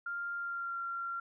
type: tone with pitch glide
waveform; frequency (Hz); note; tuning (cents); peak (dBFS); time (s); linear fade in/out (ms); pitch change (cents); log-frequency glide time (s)
sine; 1396.9 to 1376.1; F6 to F6; 0 to -26; -35; 0.06-1.2; 5; -26; 0.36-0.77
effects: none

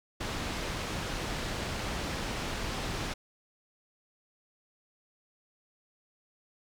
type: low-pass noise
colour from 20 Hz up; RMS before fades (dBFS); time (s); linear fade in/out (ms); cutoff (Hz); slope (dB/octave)
pink; -35; 0.2-3.14; 10; 5800; 12
effects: none

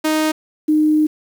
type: tone pair in turn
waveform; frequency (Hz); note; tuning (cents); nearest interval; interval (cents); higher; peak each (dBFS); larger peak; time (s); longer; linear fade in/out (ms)
sawtooth / sine; 311.1 / 306.5; D#4 / D#4; 0 / -26; unison; 26; first; -11; neither; 0.04-0.32 / 0.68-1.07; second; 10
effects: 7-bit

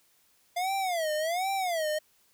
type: tone with vibrato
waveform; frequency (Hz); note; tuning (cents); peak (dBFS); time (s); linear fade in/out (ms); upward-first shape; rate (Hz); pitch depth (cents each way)
square; 690; F5; -21; -28; 0.56-1.99; 10; sine; 1.3; 220
effects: white hiss -66 dBFS RMS until 2.33 s

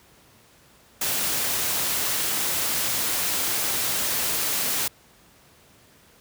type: noise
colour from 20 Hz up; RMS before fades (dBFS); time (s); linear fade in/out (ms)
white; -25; 1.01-4.88; 5
effects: pink hiss -55 dBFS RMS until 6.2 s + high-pass 60 Hz 12 dB/octave

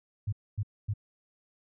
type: tone bursts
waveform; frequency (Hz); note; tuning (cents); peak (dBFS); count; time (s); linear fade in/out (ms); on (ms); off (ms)
sine; 103.83; G#2; 0; -27; 3; 0.27-0.938; 10; 56; 250
effects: none

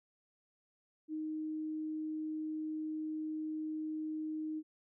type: tone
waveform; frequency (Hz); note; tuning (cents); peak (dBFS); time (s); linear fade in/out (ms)
sine; 311.1; D#4; 0; -36; 1.08-4.63; 50
effects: none

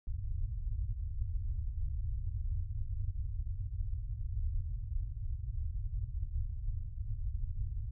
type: low-pass noise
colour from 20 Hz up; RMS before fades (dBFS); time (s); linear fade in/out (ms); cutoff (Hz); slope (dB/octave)
pink; -36; 0.07-7.91; 2; 110; 48
effects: none

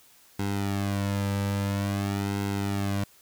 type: tone with flanger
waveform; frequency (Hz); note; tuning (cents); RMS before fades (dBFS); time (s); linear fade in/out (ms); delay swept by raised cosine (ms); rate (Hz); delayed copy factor
sawtooth; 99.7; G2; +30; -28; 0.39-3.04; 5; 1.7 to 2.8; 0.49; -0.95
effects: white hiss -57 dBFS RMS until 3.21 s

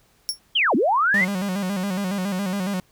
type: tone with exponential decay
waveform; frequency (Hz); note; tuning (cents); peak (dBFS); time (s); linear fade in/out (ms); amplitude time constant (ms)
sawtooth; 5480; F8; -34; -15; 0.29-0.39; 0; 21
type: linear two-way sweep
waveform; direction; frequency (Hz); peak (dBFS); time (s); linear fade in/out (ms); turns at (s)
sine; down then up; 3322 to 200.6 to 2147; -16; 0.55-1.25; 10; 0.75
type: tone with vibrato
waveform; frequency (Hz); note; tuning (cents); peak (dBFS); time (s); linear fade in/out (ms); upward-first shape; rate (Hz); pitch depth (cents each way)
45% pulse; 192.3; G3; -33; -23; 1.14-2.8; 2; square; 7.2; 83
effects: pink hiss -60 dBFS RMS until 2.91 s

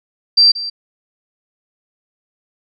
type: tone with echo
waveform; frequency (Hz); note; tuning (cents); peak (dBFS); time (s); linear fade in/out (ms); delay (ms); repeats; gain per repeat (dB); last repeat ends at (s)
sine; 4699; D8; 0; -6; 0.37-0.52; 10; 180; 1; -15; 0.7
effects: none

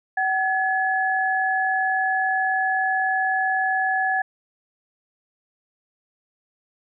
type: tone pair together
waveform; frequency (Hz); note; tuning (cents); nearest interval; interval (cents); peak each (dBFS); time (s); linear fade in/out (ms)
sine; 758 / 1701.7; F#5 / G#6; +42 / +42; octave + major second; 1400; -22; 0.17-4.22; 5
effects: none

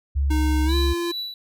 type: tone with vibrato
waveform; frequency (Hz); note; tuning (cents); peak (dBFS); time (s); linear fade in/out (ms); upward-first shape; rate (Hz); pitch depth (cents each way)
sine; 69.3; C#2; 0; -18; 0.15-0.94; 20; square; 3.9; 12
type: tone with pitch glide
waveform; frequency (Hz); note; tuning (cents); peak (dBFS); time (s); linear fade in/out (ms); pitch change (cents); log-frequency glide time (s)
square; 308.4 to 344.2; D#4 to F4; -15 to -25; -24; 0.3-1.12; 10; +190; 0.65-0.75
type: tone with tremolo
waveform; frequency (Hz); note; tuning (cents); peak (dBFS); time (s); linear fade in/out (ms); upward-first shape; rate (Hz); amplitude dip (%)
triangle; 3944; B7; -3; -24; 0.69-1.34; 2; triangle; 2.5; 95
effects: none

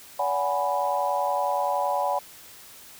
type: chord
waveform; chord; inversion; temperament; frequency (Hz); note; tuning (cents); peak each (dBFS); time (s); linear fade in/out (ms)
sine; G# half-diminished seventh; second; equal with one note detuned; 573.3 / 740 / 830.6 / 987.8; D5 / F#5 / G#5 / B5; -42 / 0 / 0 / 0; -28; 0.19-2.19; 5
effects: white hiss -47 dBFS RMS until 2.99 s

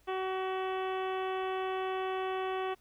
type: harmonic tone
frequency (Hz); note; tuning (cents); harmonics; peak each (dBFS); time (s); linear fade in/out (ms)
377; F#4; +32; 1 / 2 / 3 / 4 / 5 / 6 / 7 / 8 / 9; -34 / -37 / -40 / -47 / -47 / -52 / -48 / -51 / -53; 0.07-2.75; 20
effects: added 50 Hz sine -68 dBFS peak until 2.8 s + pink hiss -68 dBFS RMS until 2.8 s

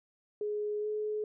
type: tone with pitch glide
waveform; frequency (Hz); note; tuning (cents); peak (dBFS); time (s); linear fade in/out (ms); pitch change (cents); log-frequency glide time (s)
sine; 418.8 to 425.1; G#4 to G#4; +15 to +40; -31; 0.41-1.24; 2; +25; 0.8-0.87
effects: none

